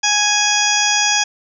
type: harmonic tone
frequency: 831 Hz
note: G#5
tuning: 1 cent sharp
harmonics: 1 / 2 / 3 / 4 / 6 / 7 / 8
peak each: -21 / -21 / -21 / -21 / -21 / -21 / -21 dBFS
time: 0.03-1.24 s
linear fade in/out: 10 ms
effects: none